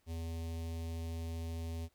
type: tone with notch filter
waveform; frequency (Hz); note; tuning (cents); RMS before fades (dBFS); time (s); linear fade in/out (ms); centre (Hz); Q
square; 82.41; E2; 0; -40; 0.06-1.89; 50; 1400; 0.8
effects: pink hiss -75 dBFS RMS until 1.94 s